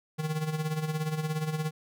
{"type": "tone with tremolo", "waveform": "square", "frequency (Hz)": 155.56, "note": "D#3", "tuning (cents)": 0, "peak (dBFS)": -27, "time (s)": [0.18, 1.71], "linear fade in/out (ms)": 20, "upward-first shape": "sine", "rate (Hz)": 17, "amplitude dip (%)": 65, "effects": []}